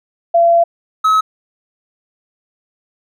sine / triangle tone pair in turn, 680 / 1283.7 Hz, F5 / E6, -46 / -46 cents, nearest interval major seventh, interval 1100 cents, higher second, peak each -7 dBFS, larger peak neither, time 0.34-0.64 / 1.04-1.21 s, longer first, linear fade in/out 10 ms, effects none

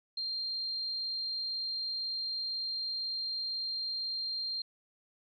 sine tone, 4186 Hz, C8, in tune, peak -33 dBFS, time 0.17-4.62 s, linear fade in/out 5 ms, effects none

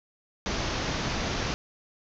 pink low-pass noise, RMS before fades -30 dBFS, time 0.46-1.54 s, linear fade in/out 0 ms, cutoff 6500 Hz, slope 96 dB/octave, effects none

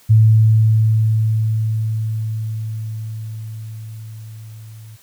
sine tone with level ramp, 110 Hz, A2, in tune, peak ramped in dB -6 to -35 dBFS, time 0.09-4.97 s, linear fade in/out 20 ms, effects white hiss -50 dBFS RMS until 5.02 s

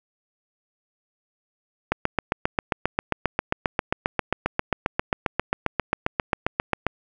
click train, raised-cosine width 0.5 ms, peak -5 dBFS, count 38, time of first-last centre 1.92-6.867 s, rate 7.48 Hz, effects none

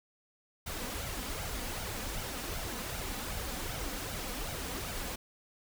pink noise with flanger, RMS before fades -38 dBFS, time 0.66-5.16 s, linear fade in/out 10 ms, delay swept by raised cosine 1.3 to 4.1 ms, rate 2.6 Hz, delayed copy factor +0.55, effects none

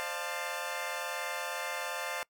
15% pulse chord, D minor seventh, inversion third, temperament equal with one note detuned, 523.3 / 600.4 / 698.5 / 880 Hz, C5 / D5 / F5 / A5, 0 / +38 / 0 / 0 cents, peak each -34 dBFS, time 0-2.23 s, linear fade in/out 0 ms, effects noise-tail reverb RT60 0.1 s tail -23 dB re dry

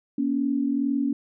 sine tone pair together, 239.2 / 281.4 Hz, A#3 / C#4, +45 / +26 cents, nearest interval minor third, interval 281 cents, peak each -26 / -23 dBFS, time 0.18-1.13 s, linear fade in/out 5 ms, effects none

